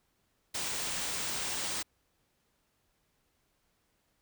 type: band-stop noise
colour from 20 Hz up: white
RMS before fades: -35 dBFS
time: 0.54-1.83 s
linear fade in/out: 10 ms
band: 9800 to 16000 Hz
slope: 96 dB/octave
effects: pink hiss -75 dBFS RMS until 4.21 s